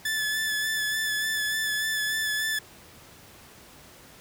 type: tone with vibrato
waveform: sawtooth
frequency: 1738 Hz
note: A6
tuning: 22 cents flat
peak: -22 dBFS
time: 0.05-2.59 s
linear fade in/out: 5 ms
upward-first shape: sine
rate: 3.4 Hz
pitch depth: 23 cents each way
effects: pink hiss -50 dBFS RMS until 4.2 s + high-pass 60 Hz 12 dB/octave